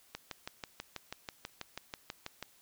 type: click train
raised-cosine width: 0.2 ms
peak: -22 dBFS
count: 15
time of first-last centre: 0.15-2.426 s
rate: 6.15 Hz
effects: white hiss -64 dBFS RMS until 2.61 s